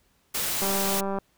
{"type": "noise", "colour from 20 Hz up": "white", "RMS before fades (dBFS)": -28, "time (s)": [0.34, 1.01], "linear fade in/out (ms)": 10}
{"type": "click train", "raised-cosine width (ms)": 1, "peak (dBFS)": -17, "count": 112, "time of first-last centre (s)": [0.62, 1.186], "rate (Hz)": 196}
{"effects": ["pink hiss -66 dBFS RMS until 1.37 s"]}